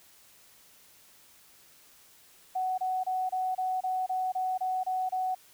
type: tone bursts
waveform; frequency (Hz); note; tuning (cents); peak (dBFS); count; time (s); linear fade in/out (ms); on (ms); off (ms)
sine; 745; F#5; +12; -27; 11; 2.55-5.35; 10; 230; 27
effects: white hiss -58 dBFS RMS until 5.53 s